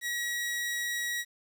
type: tone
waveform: sawtooth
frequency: 1913 Hz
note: A#6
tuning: 44 cents sharp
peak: -27 dBFS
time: 0.01-1.25 s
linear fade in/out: 50 ms
effects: 10-bit